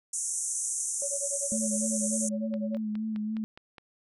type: band-pass noise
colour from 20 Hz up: white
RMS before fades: -32 dBFS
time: 0.13-2.29 s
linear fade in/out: 5 ms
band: 6000 to 10000 Hz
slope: 96 dB/octave
type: tone with tremolo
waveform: sine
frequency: 563 Hz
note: C#5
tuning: 27 cents sharp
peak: -32 dBFS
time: 1.02-2.77 s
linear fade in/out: 0 ms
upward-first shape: sine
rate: 10 Hz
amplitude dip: 100%
type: tone with vibrato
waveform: sine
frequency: 216 Hz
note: A3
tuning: 32 cents flat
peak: -29 dBFS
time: 1.52-3.44 s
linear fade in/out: 0 ms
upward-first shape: sine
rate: 3.4 Hz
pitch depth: 34 cents each way
type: click train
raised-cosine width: 0.3 ms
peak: -30 dBFS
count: 7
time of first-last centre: 2.54-3.782 s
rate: 4.83 Hz
effects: none